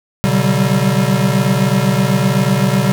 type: tone cluster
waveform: square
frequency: 125.8 / 144.6 / 188.7 / 196.6 Hz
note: B2 / D3 / F#3 / G3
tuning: +32 / -27 / +34 / +5 cents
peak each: -18 dBFS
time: 0.24-2.92 s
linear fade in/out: 0 ms
effects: none